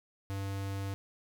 square tone, 98.2 Hz, G2, 4 cents sharp, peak -35 dBFS, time 0.3-0.94 s, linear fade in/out 0 ms, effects none

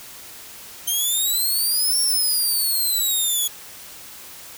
5% pulse exponential two-way sweep, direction up then down, 3136 to 5510 to 3351 Hz, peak -12 dBFS, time 0.87-3.48 s, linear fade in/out 10 ms, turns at 2 s, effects white hiss -40 dBFS RMS until 4.57 s

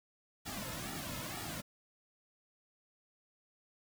pink noise with flanger, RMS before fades -42 dBFS, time 0.45-1.62 s, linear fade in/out 20 ms, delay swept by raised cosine 1.9 to 2.61 ms, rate 2.1 Hz, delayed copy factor -1, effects none

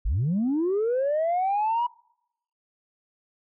sine linear sweep, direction up, 37.83 to 978 Hz, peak -20 dBFS, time 0.05-1.87 s, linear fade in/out 10 ms, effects noise-tail reverb RT60 0.8 s tail -26 dB re dry + tanh soft clip ceiling -19 dBFS

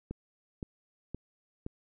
click train, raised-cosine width 3 ms, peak -24 dBFS, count 4, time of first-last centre 0.11-1.664 s, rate 1.93 Hz, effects none

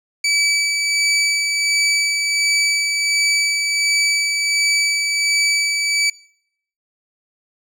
20% pulse tone with tremolo, 2300 Hz, D7, 37 cents flat, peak -9 dBFS, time 0.24-6.1 s, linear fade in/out 5 ms, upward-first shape sine, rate 1.4 Hz, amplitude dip 35%, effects noise-tail reverb RT60 0.7 s tail -23 dB re dry + low-pass 11000 Hz 12 dB/octave

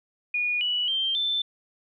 sine tone with pitch steps, 2449 / 2947 / 3152 / 3538 Hz, D#7 / F#7 / G7 / A7, -28 / -8 / +9 / +9 cents, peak -23 dBFS, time 0.34-1.42 s, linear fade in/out 5 ms, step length 270 ms, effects none

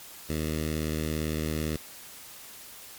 10% pulse tone with notch filter, 77.78 Hz, D#2, in tune, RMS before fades -30 dBFS, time 0.29-1.77 s, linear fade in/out 10 ms, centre 970 Hz, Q 0.98, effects white hiss -46 dBFS RMS until 2.98 s + MP3 96 kbps

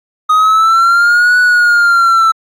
triangle linear two-way sweep, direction up then down, 1244.5 to 1480 to 1321 Hz, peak -4 dBFS, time 0.29-2.32 s, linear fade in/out 10 ms, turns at 1.39 s, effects AAC 64 kbps

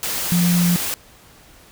sine tone in noise, 174.61 Hz, F3, in tune, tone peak -14 dBFS, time 0.32-0.76 s, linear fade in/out 0 ms, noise white, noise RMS -24 dBFS, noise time 0.03-0.94 s, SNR +7 dB, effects pink hiss -48 dBFS RMS until 1.71 s

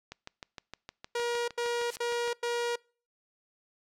click train, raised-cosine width 0.2 ms, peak -24 dBFS, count 15, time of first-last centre 0.12-2.277 s, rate 6.49 Hz
sawtooth tone bursts, 476.1 Hz, A#4, 37 cents sharp, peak -25 dBFS, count 4, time 1.15-2.758 s, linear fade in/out 5 ms, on 330 ms, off 96 ms
blue noise with exponential growth, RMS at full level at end -31 dBFS, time 1.78-1.96 s, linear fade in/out 5 ms, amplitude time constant 38 ms
effects noise-tail reverb RT60 0.4 s tail -26 dB re dry + low-pass 8000 Hz 12 dB/octave

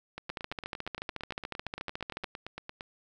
two click trains, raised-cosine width 0.3 ms, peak -23 / -19 dBFS, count 24 / 28, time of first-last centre 0.18-2.809 / 0.3-2.242 s, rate 8.75 / 13.9 Hz, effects none

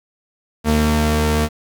sawtooth tone pair together, 76.16 / 227.7 Hz, D#2 / A#3, -36 / -40 cents, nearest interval octave + perfect fifth, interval 1896 cents, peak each -13 dBFS, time 0.64-1.49 s, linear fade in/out 50 ms, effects 8-bit

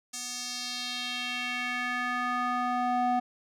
square tone with band-pass filter sweep, 246.9 Hz, B3, in tune, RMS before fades -31 dBFS, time 0.13-3.2 s, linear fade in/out 10 ms, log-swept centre 7000 to 690 Hz, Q 2.2, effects none

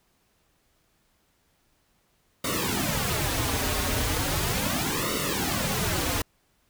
pink noise with flanger, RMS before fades -27 dBFS, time 2.44-6.22 s, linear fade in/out 5 ms, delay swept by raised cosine 1.2 to 6 ms, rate 0.37 Hz, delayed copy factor -0.95, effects pink hiss -68 dBFS RMS until 6.69 s

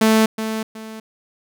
sawtooth tone with echo, 220 Hz, A3, in tune, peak -8 dBFS, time 0.01-0.26 s, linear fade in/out 5 ms, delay 370 ms, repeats 2, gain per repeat -10 dB, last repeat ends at 1 s, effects none

